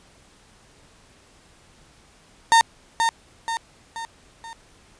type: tone with echo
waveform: 35% pulse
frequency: 914 Hz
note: A#5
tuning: 34 cents flat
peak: -10 dBFS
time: 2.52-2.61 s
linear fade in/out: 0 ms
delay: 480 ms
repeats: 4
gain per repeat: -6 dB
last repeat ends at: 4.53 s
effects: pink hiss -54 dBFS RMS until 4.99 s + resampled to 22050 Hz